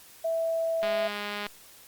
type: tone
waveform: sine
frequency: 657 Hz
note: E5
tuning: 6 cents flat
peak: -25 dBFS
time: 0.24-1.08 s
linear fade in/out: 10 ms
type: click train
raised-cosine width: 0.3 ms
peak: -18 dBFS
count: 132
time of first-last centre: 0.83-1.466 s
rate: 206 Hz
effects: white hiss -52 dBFS RMS until 1.87 s + Opus 48 kbps